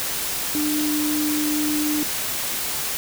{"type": "tone in noise", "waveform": "sine", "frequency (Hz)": 300, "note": "D4", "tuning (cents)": 37, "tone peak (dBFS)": -21, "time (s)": [0.55, 2.03], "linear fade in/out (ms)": 0, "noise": "white", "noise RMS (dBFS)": -26, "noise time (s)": [0, 2.97], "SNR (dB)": 2, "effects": []}